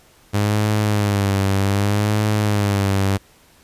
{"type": "tone with vibrato", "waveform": "sawtooth", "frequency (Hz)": 101.8, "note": "G#2", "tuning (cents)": -34, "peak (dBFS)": -12, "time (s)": [0.33, 3.18], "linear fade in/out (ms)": 20, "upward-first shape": "sine", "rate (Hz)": 0.65, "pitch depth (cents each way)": 72, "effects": ["pink hiss -52 dBFS RMS until 3.63 s", "resampled to 32000 Hz"]}